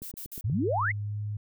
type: click train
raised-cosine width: 3 ms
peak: -30 dBFS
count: 5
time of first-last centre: 0.02-0.498 s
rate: 8.36 Hz
type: noise bursts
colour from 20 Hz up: violet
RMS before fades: -40 dBFS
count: 3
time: 0.02-0.411 s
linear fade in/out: 5 ms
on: 95 ms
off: 53 ms
type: exponential sweep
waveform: sine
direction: up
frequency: 88.7 to 2229 Hz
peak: -25 dBFS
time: 0.44-0.92 s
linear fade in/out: 10 ms
type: tone with pitch glide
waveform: sine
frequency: 103.2 to 104.58 Hz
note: G#2 to G#2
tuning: -10 to +13 cents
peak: -30 dBFS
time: 0.52-1.37 s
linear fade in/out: 5 ms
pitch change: +23 cents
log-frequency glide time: 0.99-1.2 s
effects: none